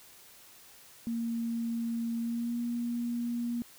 sine tone with pitch glide, 231.5 to 237.7 Hz, A#3 to A#3, -12 to +34 cents, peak -30 dBFS, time 1.07-3.62 s, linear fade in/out 0 ms, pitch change +46 cents, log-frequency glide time 2.2-2.58 s, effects white hiss -55 dBFS RMS until 3.78 s

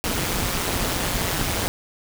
pink noise with amplitude modulation, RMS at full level -21 dBFS, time 0.04-1.68 s, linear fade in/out 0 ms, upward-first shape sine, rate 180 Hz, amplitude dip 75%, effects none

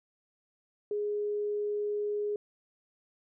sine tone, 415.3 Hz, G#4, in tune, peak -29 dBFS, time 0.91-2.36 s, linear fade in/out 2 ms, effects none

